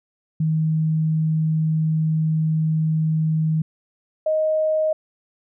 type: tone pair in turn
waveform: sine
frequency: 157.9 / 624.9 Hz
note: D#3 / D#5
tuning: +26 / +7 cents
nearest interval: 2 octaves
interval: 2381 cents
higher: second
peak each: -17 dBFS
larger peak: neither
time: 0.4-3.62 / 4.26-4.93 s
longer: first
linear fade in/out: 5 ms
effects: none